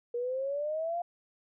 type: exponential sweep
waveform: sine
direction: up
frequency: 473 to 706 Hz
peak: -30 dBFS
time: 0.14-1.02 s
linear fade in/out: 5 ms
effects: none